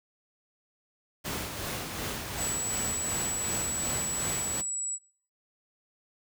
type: noise with tremolo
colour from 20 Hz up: pink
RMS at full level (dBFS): -33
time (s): 1.24-4.62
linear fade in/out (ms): 20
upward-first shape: sine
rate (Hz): 2.7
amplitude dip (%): 40
type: tone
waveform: sine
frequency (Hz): 7840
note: B8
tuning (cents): -14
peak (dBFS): -30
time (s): 2.37-4.99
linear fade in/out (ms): 50
effects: noise-tail reverb RT60 0.5 s tail -20 dB re dry + high-pass 60 Hz 12 dB/octave